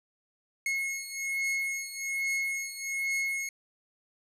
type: beating tone pair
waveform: 45% pulse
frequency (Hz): 2171 / 2172.2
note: C#7 / C#7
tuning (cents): -37 / -36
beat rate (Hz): 1.2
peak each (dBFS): -34 / -32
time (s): 0.66-3.49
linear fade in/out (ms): 2
effects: low-pass 12000 Hz 12 dB/octave